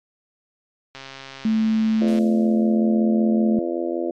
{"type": "click train", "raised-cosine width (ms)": 0.2, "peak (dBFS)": -19, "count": 168, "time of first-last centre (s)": [0.95, 2.187], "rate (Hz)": 135}
{"type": "tone", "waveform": "sine", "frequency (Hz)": 220, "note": "A3", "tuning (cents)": 0, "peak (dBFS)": -16, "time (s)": [1.45, 3.59], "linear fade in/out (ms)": 2}
{"type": "harmonic tone", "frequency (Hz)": 85.3, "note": "F2", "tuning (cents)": -40, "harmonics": [3, 4, 5, 6, 7, 8], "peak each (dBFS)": [-31, -24, -34, -30, -30, -34], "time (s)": [2.01, 4.11], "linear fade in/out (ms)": 5}
{"type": "noise with exponential decay", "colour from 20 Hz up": "violet", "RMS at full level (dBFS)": -31, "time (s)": [2.08, 3.19], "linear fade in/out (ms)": 0, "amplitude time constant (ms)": 240}
{"effects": ["low-pass 5000 Hz 12 dB/octave", "MP3 96 kbps"]}